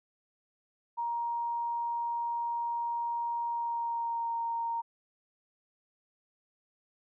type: tone with pitch glide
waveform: sine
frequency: 940 to 927.6 Hz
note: A#5 to A#5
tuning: +14 to -9 cents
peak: -30 dBFS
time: 0.97-4.82 s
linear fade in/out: 20 ms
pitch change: -23 cents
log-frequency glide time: 3.48-4.33 s
effects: none